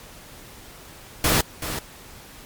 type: noise with echo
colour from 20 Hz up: pink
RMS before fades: -19 dBFS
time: 1.24-1.41 s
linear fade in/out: 2 ms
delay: 380 ms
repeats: 1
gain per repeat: -10 dB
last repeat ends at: 1.79 s
effects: pink hiss -44 dBFS RMS until 2.45 s + MP3 96 kbps